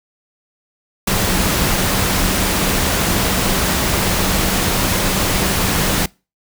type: tone in noise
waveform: sine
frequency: 188.9 Hz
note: F#3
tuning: 36 cents sharp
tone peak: -25 dBFS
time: 1.07-6.06 s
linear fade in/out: 5 ms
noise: pink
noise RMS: -17 dBFS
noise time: 1.07-6.06 s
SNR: -11 dB
effects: noise-tail reverb RT60 0.3 s tail -25 dB re dry